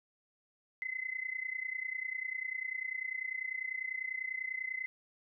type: tone with amplitude modulation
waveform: sine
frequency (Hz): 2044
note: C7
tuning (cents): -41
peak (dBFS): -32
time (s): 0.82-4.86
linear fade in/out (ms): 0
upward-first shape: sine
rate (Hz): 30.1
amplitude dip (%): 85
effects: none